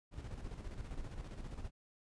brown noise with tremolo, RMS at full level -43 dBFS, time 0.11-1.71 s, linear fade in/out 50 ms, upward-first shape square, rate 15 Hz, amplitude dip 50%, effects resampled to 22050 Hz

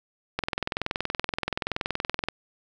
click train, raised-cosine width 0.3 ms, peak -10 dBFS, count 41, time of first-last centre 0.39-2.286 s, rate 21.1 Hz, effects none

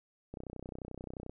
click train, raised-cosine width 2 ms, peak -29 dBFS, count 31, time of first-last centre 0.34-1.295 s, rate 31.4 Hz, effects none

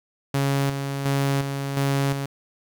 sawtooth tone with tremolo, 138.59 Hz, C#3, in tune, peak -16 dBFS, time 0.34-2.26 s, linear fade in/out 5 ms, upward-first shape square, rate 1.4 Hz, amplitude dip 50%, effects 9-bit

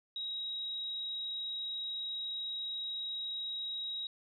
sine tone, 3817 Hz, A#7, 40 cents sharp, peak -36 dBFS, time 0.16-4.07 s, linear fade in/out 2 ms, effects 13-bit

